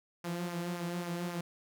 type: tone with flanger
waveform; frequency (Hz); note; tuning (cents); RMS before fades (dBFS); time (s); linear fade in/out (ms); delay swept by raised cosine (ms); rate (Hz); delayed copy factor
sawtooth; 173.8; F3; -8; -37; 0.24-1.41; 5; 0.24 to 4.94; 3.7; -0.5
effects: none